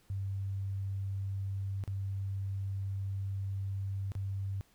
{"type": "tone with dropouts", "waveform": "sine", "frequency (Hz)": 97.7, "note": "G2", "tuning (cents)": -5, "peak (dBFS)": -33, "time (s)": [0.1, 4.61], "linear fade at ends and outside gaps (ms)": 0, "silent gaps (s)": [[1.838, 1.877], [4.119, 4.152]], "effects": ["pink hiss -67 dBFS RMS until 4.74 s"]}